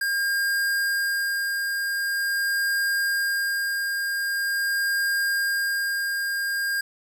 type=tone with tremolo; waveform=square; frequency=1611 Hz; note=G6; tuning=47 cents sharp; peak=-22 dBFS; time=0.01-6.81 s; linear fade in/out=5 ms; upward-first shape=sine; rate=0.44 Hz; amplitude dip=30%; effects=9-bit